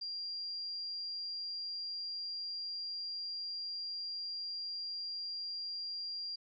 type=tone; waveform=sine; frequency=4772 Hz; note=D8; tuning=27 cents sharp; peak=-38 dBFS; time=0.01-6.36 s; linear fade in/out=10 ms; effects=none